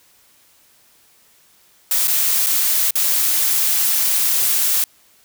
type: noise with dropouts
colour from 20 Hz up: blue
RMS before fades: -17 dBFS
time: 1.91-4.84 s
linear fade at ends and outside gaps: 2 ms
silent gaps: 2.074-2.079 / 2.463-2.467 / 2.908-2.954 s
effects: white hiss -54 dBFS RMS until 5.24 s